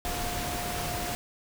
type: tone in noise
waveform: sine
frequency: 709 Hz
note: F5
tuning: 26 cents sharp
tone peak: -36 dBFS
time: 0.05-1.15 s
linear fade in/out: 0 ms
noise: pink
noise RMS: -33 dBFS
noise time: 0.05-1.15 s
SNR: -6 dB
effects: none